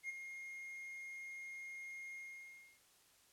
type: tone with ADSR envelope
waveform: triangle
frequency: 2136 Hz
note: C7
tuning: 35 cents sharp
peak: -37 dBFS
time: 0.03-2.8 s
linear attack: 61 ms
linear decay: 19 ms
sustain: -8 dB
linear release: 650 ms
effects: white hiss -69 dBFS RMS until 3.32 s + low-pass 12000 Hz 12 dB/octave